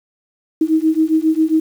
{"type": "beating tone pair", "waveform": "sine", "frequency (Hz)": [313.5, 320.9], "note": ["D#4", "E4"], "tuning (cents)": [13, -46], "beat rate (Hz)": 7.4, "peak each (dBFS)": -15, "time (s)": [0.61, 1.6], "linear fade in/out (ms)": 5, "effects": ["7-bit"]}